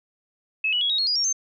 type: tone with pitch steps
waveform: sine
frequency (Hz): 2588 / 2939 / 3337 / 3789 / 4302 / 4885 / 5547 / 6299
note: E7 / F#7 / G#7 / A#7 / C8 / D#8 / F8 / G8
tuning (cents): -32 / -12 / +8 / +27 / +47 / -33 / -13 / +7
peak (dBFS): -20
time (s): 0.64-1.328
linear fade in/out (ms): 5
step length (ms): 86
effects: none